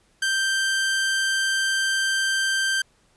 sawtooth tone, 1568 Hz, G6, in tune, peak -17 dBFS, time 0.22-2.82 s, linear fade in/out 5 ms, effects pink hiss -62 dBFS RMS until 3.16 s + resampled to 24000 Hz

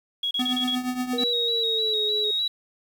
sine tone bursts, 3322 Hz, G#7, in tune, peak -23 dBFS, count 5, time 0.23-0.754 s, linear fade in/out 5 ms, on 80 ms, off 31 ms
square tone with tremolo, 251.3 Hz, B3, 30 cents sharp, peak -23 dBFS, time 0.39-1.24 s, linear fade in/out 5 ms, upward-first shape triangle, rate 8.5 Hz, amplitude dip 75%
sine tone with pitch glide, 478.5 to 423.8 Hz, A#4 to G#4, +45 to +35 cents, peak -28 dBFS, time 1.13-2.31 s, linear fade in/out 5 ms, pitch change -210 cents, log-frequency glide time 1.32-2.05 s
sine tone with vibrato, 3839 Hz, B7, 50 cents flat, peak -22 dBFS, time 1.18-2.48 s, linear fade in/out 5 ms, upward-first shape square, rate 3.3 Hz, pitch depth 29 cents each way
effects 8-bit

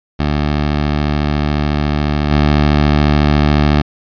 15% pulse tone with level steps, 74 Hz, D2, 14 cents sharp, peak -7 / -3 dBFS, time 0.19-3.82 s, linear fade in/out 10 ms, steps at 2.31 s, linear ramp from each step 5 ms, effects resampled to 11025 Hz

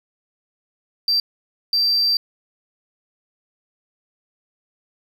triangle tone bursts at uneven times, 4692 Hz, D8, 2 cents flat, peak -13 dBFS, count 2, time 1.08-1.2 / 1.73-2.17 s, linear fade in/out 2 ms, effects tanh soft clip ceiling -11 dBFS

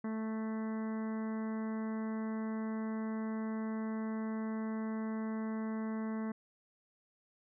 harmonic tone, 220 Hz, A3, in tune, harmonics 1 / 2 / 3 / 4 / 5 / 6 / 7 / 8 / 9, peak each -35 / -46 / -50 / -52 / -51 / -57 / -57 / -58 / -57 dBFS, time 0.04-6.32 s, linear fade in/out 5 ms, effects none

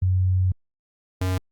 sine / square tone pair in turn, 92.5 / 92.5 Hz, F#2 / F#2, 0 / 0 cents, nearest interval unison, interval 0 cents, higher neither, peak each -17 / -22 dBFS, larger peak first, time 0.02-0.52 / 1.21-1.38 s, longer first, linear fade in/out 5 ms, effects Opus 48 kbps

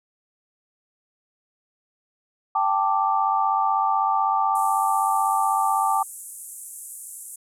sine chord, G suspended second, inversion none, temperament equal, 784 / 880 / 1174.7 Hz, G5 / A5 / D6, 0 / 0 / 0 cents, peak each -23 dBFS, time 2.55-6.03 s, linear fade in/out 5 ms
pink band-pass noise, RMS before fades -39 dBFS, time 4.55-7.36 s, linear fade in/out 5 ms, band 7800 to 12000 Hz, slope 48 dB/octave
effects none

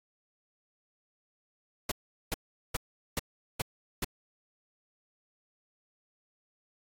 pink noise bursts, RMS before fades -31 dBFS, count 6, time 1.89-4.046 s, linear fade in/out 5 ms, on 26 ms, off 400 ms, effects AAC 64 kbps

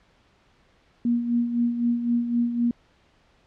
sine tone with tremolo, 237.7 Hz, A#3, 34 cents sharp, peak -18 dBFS, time 1.05-2.71 s, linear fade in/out 2 ms, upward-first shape sine, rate 3.9 Hz, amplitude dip 60%, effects pink hiss -61 dBFS RMS until 3.46 s + low-pass 4000 Hz 12 dB/octave

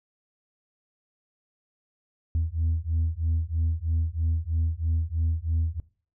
sine beating tone pair, 79.9 / 83 Hz, D#2 / E2, +47 / +12 cents, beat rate 3.1 Hz, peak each -25 dBFS, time 2.35-5.8 s, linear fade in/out 0 ms, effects noise-tail reverb RT60 0.4 s tail -20 dB re dry + tanh soft clip ceiling -19 dBFS

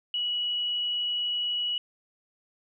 sine tone, 2928 Hz, F#7, 19 cents flat, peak -26 dBFS, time 0.14-1.78 s, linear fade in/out 2 ms, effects none

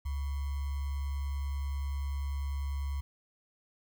sine tone with sample-and-hold, 69.9 Hz, C#2, 15 cents sharp, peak -31 dBFS, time 0.05-3.01 s, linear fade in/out 10 ms, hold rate 1050 Hz, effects none

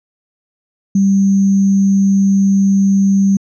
sine tone with sample-and-hold, 196 Hz, G3, in tune, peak -8 dBFS, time 0.95-3.37 s, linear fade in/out 5 ms, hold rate 6300 Hz, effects resampled to 22050 Hz

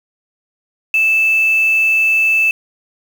sine tone with quantisation, 2634 Hz, E7, 2 cents flat, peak -10 dBFS, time 0.94-2.51 s, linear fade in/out 2 ms, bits 5, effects none

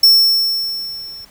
square tone with level ramp, 5400 Hz, E8, 41 cents sharp, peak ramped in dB -5 to -32 dBFS, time 0.03-1.25 s, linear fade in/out 5 ms, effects pink hiss -47 dBFS RMS until 1.3 s

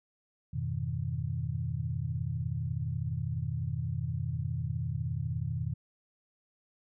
sine chord, F half-diminished seventh, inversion none, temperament equal, 87.31 / 103.83 / 123.47 / 155.56 Hz, F2 / Ab2 / Cb3 / Eb3, 0 / 0 / 0 / 0 cents, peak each -37 / -40 / -34 / -36 dBFS, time 0.53-5.74 s, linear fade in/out 10 ms, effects none

